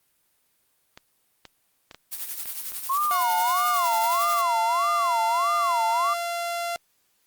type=clicks; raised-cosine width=0.2 ms; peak=-24 dBFS; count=6; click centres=0.975 / 1.453 / 1.912 / 1.946 / 2.457 / 2.72 s
type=noise with tremolo; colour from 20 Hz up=blue; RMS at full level=-30 dBFS; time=2.11-4.42 s; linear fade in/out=20 ms; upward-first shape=triangle; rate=11 Hz; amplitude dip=65%
type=tone with vibrato; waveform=sine; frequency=1038 Hz; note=C6; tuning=14 cents flat; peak=-21 dBFS; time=2.89-6.14 s; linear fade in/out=10 ms; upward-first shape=sine; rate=1.6 Hz; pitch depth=270 cents each way
type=tone with pitch glide; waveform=sawtooth; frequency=719 to 688.1 Hz; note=F#5 to F5; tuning=-50 to -26 cents; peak=-23 dBFS; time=3.11-6.76 s; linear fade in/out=0 ms; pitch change=-76 cents; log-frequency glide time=3.72-3.86 s
effects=white hiss -68 dBFS RMS until 7.26 s + Opus 32 kbps